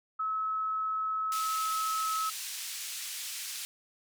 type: tone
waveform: sine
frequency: 1292 Hz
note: E6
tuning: 35 cents flat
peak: -29 dBFS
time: 0.19-2.3 s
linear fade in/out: 10 ms
type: band-pass noise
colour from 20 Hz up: white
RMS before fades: -39 dBFS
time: 1.32-3.65 s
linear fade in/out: 0 ms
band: 2300 to 9900 Hz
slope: 12 dB/octave
effects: none